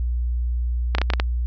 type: clicks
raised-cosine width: 0.3 ms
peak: -5 dBFS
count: 6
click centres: 0.95 / 0.984 / 1.016 / 1.102 / 1.136 / 1.199 s
effects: added 60 Hz sine -20 dBFS peak until 1.46 s + resampled to 16000 Hz